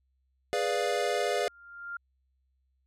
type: chord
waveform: square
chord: G# diminished seventh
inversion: none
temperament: equal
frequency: 415.3 / 493.9 / 587.3 / 698.5 Hz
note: G#4 / B4 / D5 / F5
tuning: 0 / 0 / 0 / 0 cents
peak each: -33 dBFS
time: 0.53-1.48 s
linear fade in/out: 0 ms
type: tone with exponential growth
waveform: sine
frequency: 1396.9 Hz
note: F6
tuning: in tune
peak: -33 dBFS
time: 1.14-1.97 s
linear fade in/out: 5 ms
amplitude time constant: 180 ms
effects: added 65 Hz sine -70 dBFS peak until 2.86 s + low-pass 9000 Hz 12 dB/octave